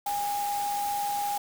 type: tone in noise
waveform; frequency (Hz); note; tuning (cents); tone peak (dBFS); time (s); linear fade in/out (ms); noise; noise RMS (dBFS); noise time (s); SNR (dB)
sine; 816; G#5; -31; -27; 0.06-1.38; 5; white; -38; 0.06-1.38; +8
effects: none